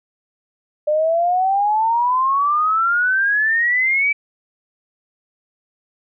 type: exponential sweep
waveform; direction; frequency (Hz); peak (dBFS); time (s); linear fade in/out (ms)
sine; up; 595 to 2321; -14; 0.87-4.13; 10
effects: none